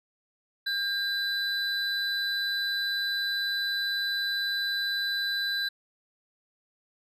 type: tone pair together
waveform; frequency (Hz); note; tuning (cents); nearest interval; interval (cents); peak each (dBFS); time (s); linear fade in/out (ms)
triangle; 1602 / 3990; G6 / B7; +37 / +17; octave + major third; 1580; -28; 0.66-5.69; 10
effects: resampled to 32000 Hz